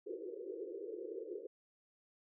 pink band-pass noise, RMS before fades -45 dBFS, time 0.06-1.47 s, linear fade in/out 10 ms, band 340 to 500 Hz, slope 96 dB/octave, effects none

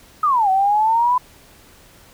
sine exponential two-way sweep, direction down then up, 1287 to 751 to 1011 Hz, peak -13 dBFS, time 0.23-1.18 s, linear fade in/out 5 ms, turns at 0.5 s, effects pink hiss -48 dBFS RMS until 2.13 s

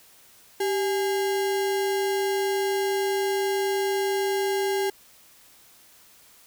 sine tone with sample-and-hold, 390.4 Hz, G4, 7 cents flat, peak -22 dBFS, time 0.6-4.9 s, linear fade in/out 5 ms, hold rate 1225 Hz, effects white hiss -54 dBFS RMS until 6.46 s

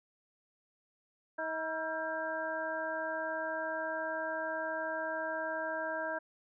harmonic tone with a mistuned harmonic, 318.6 Hz, D#4, 41 cents sharp, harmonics 1 / 2 / 3 / 4 / 5, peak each -46 / -37 / -41 / -46 / -38 dBFS, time 1.38-6.19 s, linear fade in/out 10 ms, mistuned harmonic 4, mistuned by +96 cents, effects none

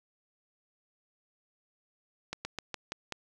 slowing click train, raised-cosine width 0.2 ms, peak -18 dBFS, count 6, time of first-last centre 2.33-3.123 s, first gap 120 ms, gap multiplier 1.14, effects none

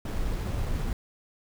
brown noise with sample-and-hold, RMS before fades -29 dBFS, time 0.05-0.93 s, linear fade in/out 2 ms, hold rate 8820 Hz, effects none

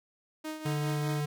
sawtooth tone with tremolo, 311.1 Hz, D#4, in tune, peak -30 dBFS, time 0.44-1.21 s, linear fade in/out 10 ms, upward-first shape triangle, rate 4.9 Hz, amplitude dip 65%
square tone, 147.3 Hz, D3, 6 cents sharp, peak -30 dBFS, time 0.65-1.26 s, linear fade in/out 10 ms
effects none

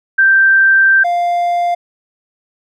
sine / triangle tone pair in turn, 1568 / 698.5 Hz, G6 / F5, 0 / 0 cents, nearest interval octave + major second, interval 1400 cents, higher first, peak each -6 / -10 dBFS, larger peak first, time 0.18-1.04 / 1.04-1.75 s, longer first, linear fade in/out 10 ms, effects none

